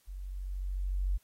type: tone with level ramp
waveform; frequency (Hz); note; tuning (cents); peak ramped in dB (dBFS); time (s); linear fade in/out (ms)
sine; 46.7; F#1; +17; -39 to -26; 0.07-1.18; 20
effects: white hiss -69 dBFS RMS until 1.23 s + AAC 48 kbps